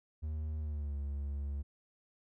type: tone with pitch glide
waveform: triangle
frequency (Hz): 77.1 to 70.7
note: D#2 to C#2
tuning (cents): -15 to +35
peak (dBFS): -33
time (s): 0.22-1.63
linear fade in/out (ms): 20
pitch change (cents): -150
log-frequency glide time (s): 0.6-0.96
effects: none